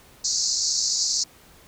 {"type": "band-pass noise", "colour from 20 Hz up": "pink", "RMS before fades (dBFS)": -24, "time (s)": [0.24, 1.24], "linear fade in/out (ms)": 10, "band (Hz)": [4300, 7200], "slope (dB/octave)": 96, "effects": ["pink hiss -52 dBFS RMS until 1.67 s"]}